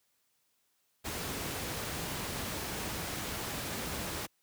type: noise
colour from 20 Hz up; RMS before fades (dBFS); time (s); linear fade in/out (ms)
pink; -37; 1.04-4.27; 20
effects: white hiss -75 dBFS RMS until 4.42 s + high-pass 60 Hz 12 dB/octave